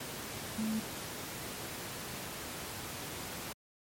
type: tone in noise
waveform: sine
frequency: 218.9 Hz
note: A3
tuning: 9 cents flat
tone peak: -31 dBFS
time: 0.58-0.8 s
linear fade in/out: 5 ms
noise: pink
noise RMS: -41 dBFS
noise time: 0-3.53 s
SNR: +7 dB
effects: high-pass 100 Hz 12 dB/octave + MP3 64 kbps